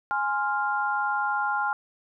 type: chord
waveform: sine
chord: F minor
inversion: first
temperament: equal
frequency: 830.6 / 1046.5 / 1396.9 Hz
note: Ab5 / C6 / F6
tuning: 0 / 0 / 0 cents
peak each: -27 / -31 / -27 dBFS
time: 0.11-1.73 s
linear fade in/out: 0 ms
effects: none